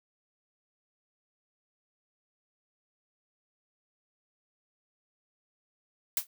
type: noise with exponential decay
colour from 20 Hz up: blue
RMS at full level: -23 dBFS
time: 6.17-6.27 s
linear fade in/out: 2 ms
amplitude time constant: 20 ms
effects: none